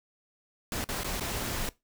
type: noise with dropouts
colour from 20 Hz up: pink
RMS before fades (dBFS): -33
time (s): 0.72-1.69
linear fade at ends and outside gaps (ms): 1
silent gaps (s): 0.842-0.889 / 1.034-1.044 / 1.198-1.208
effects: noise-tail reverb RT60 0.2 s tail -20 dB re dry